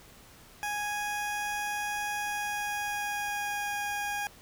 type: tone with pitch glide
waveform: 20% pulse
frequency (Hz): 829 to 819.5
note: G#5 to G#5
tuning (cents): -3 to -23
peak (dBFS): -26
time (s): 0.63-4.27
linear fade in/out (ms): 0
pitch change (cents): -20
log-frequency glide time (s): 2.17-3.73
effects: pink hiss -54 dBFS RMS until 4.41 s